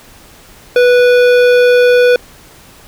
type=tone with hard clipping; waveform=sine; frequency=491.8 Hz; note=B4; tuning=7 cents flat; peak=-7 dBFS; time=0.76-2.16 s; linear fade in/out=2 ms; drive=14 dB; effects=pink hiss -40 dBFS RMS until 2.87 s